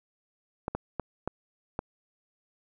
clicks, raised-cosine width 1 ms, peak -16 dBFS, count 5, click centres 0.681 / 0.75 / 0.997 / 1.276 / 1.791 s, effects none

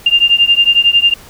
sine beating tone pair, 2794 / 2805 Hz, F7 / F7, 0 / +7 cents, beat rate 11 Hz, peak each -10 dBFS, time 0.06-1.14 s, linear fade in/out 5 ms, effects pink hiss -38 dBFS RMS until 1.29 s

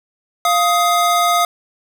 square tone pair together, 698.5 / 1254 Hz, F5 / D#6, 0 / +13 cents, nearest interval minor seventh, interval 1013 cents, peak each -16 dBFS, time 0.45-1.45 s, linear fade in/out 2 ms, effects none

